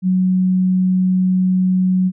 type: tone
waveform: sine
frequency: 185 Hz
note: F#3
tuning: in tune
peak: -12 dBFS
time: 0.02-2.12 s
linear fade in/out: 50 ms
effects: none